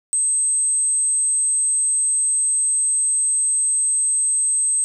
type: tone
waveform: sine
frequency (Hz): 8250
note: C9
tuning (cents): -25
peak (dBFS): -16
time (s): 0.13-4.84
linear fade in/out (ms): 0
effects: none